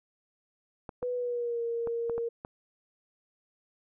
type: clicks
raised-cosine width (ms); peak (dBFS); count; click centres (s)
1; -25; 6; 0.892 / 1.028 / 1.873 / 2.097 / 2.18 / 2.449
type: tone with pitch glide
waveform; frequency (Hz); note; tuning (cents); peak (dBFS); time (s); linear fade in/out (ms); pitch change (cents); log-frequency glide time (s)
sine; 493.9 to 466.2; B4 to A#4; 0 to 0; -29; 1.02-2.29; 10; -100; 1.15-1.62
effects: none